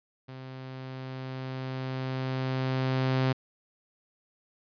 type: tone with level ramp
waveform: sawtooth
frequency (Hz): 130.8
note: C3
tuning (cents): 0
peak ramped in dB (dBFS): -37 to -19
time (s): 0.28-3.33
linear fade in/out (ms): 10
effects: resampled to 11025 Hz